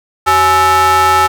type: ring-modulated tone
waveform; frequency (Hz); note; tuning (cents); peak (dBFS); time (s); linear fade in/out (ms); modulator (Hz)
square; 233.1; A#3; 0; -5; 0.26-1.28; 20; 1080
effects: none